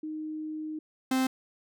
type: tone pair in turn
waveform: sine / 45% pulse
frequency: 310 / 260.7 Hz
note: D#4 / C4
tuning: -6 / -6 cents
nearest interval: minor third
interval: 300 cents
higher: first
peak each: -33 / -24 dBFS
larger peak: second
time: 0.03-0.79 / 1.11-1.27 s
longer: first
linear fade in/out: 5 ms
effects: none